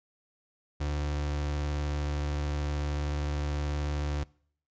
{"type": "tone with vibrato", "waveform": "35% pulse", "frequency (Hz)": 73.3, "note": "D2", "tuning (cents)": -3, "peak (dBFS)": -27, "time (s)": [0.8, 4.24], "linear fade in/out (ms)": 10, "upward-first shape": "square", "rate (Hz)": 19, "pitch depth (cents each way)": 16, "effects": ["noise-tail reverb RT60 0.6 s tail -25 dB re dry", "resampled to 16000 Hz"]}